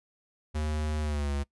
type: tone with pitch glide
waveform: square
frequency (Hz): 76.3 to 70.78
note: D#2 to C#2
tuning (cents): -33 to +37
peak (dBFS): -29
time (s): 0.54-1.44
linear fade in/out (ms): 20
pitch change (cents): -130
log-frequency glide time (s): 1.01-1.32
effects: noise-tail reverb RT60 0.1 s tail -22 dB re dry + resampled to 24000 Hz